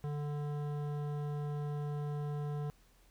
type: tone with hard clipping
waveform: triangle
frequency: 146.83 Hz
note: D3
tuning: in tune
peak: -37 dBFS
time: 0.04-2.7 s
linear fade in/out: 0 ms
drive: 18 dB
effects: added 42 Hz sine -64 dBFS peak until 3.1 s + pink hiss -68 dBFS RMS until 3.1 s